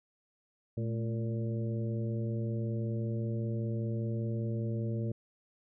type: harmonic tone with a mistuned harmonic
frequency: 115.1 Hz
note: A#2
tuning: 22 cents flat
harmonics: 1 / 2 / 3 / 4 / 5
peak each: -32 / -38 / -42 / -44 / -46 dBFS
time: 0.77-5.12 s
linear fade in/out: 5 ms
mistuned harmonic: 2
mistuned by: -76 cents
effects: none